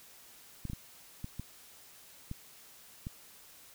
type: clicks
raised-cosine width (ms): 5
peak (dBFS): -26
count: 7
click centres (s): 0.653 / 0.699 / 0.733 / 1.244 / 1.396 / 2.314 / 3.069
effects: white hiss -56 dBFS RMS until 3.74 s